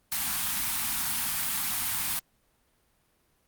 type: band-stop noise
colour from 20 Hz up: white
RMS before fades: -29 dBFS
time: 0.12-2.19 s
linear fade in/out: 0 ms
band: 280 to 740 Hz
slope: 48 dB/octave
effects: pink hiss -69 dBFS RMS until 3.47 s + Opus 32 kbps